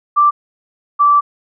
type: tone pair in turn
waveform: sine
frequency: 1174.7 / 1163.2 Hz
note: D6 / D6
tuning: 0 / -17 cents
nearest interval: unison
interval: 17 cents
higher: first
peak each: -7 dBFS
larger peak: neither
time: 0.16-0.31 / 0.99-1.21 s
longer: second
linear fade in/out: 20 ms
effects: none